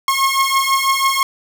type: beating tone pair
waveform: sawtooth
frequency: 1079 / 1085.1 Hz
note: C#6 / C#6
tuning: -47 / -37 cents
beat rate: 6.1 Hz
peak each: -13 dBFS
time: 0.08-1.23 s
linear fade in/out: 2 ms
effects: none